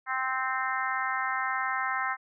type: harmonic tone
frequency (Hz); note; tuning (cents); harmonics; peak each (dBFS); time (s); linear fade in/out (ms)
261; C4; -4; 3 / 4 / 5 / 6 / 7 / 8; -35 / -33 / -33 / -35 / -34 / -38; 0.06-2.17; 50
effects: none